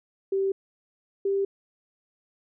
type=tone pair in turn; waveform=sine; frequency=388.6 / 394 Hz; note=G4 / G4; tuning=-15 / +9 cents; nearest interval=unison; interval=24 cents; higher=second; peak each=-22 dBFS; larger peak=neither; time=0.32-0.52 / 1.25-1.45 s; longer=neither; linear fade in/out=5 ms; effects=none